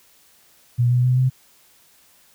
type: tone with pitch steps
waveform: sine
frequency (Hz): 121.1 / 123.72 / 126.39 / 129.12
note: B2 / B2 / B2 / C3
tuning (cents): -34 / +3 / +40 / -23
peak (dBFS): -14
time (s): 0.78-1.3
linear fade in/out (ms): 20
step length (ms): 130
effects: white hiss -55 dBFS RMS until 2.34 s